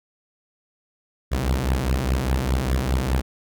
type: beating tone pair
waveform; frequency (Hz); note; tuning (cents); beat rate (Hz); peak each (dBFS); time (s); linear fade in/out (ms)
sawtooth; 62.3 / 67.2; B1 / C2; +16 / +47; 4.9; -19; 1.31-3.22; 20
effects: none